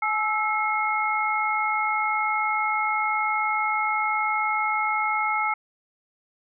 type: tone cluster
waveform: sine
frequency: 852 / 1313 / 2160 Hz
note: G#5 / E6 / C#7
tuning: +44 / -7 / -45 cents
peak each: -26 dBFS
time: 0.02-5.54 s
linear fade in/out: 5 ms
effects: none